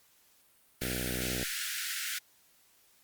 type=high-pass noise; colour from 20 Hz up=pink; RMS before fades=-36 dBFS; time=0.81-2.19 s; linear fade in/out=10 ms; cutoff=1400 Hz; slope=96 dB/octave
type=click train; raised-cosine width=2 ms; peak=-23 dBFS; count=39; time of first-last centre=0.82-1.429 s; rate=62.4 Hz
effects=white hiss -65 dBFS RMS until 3.03 s + Opus 48 kbps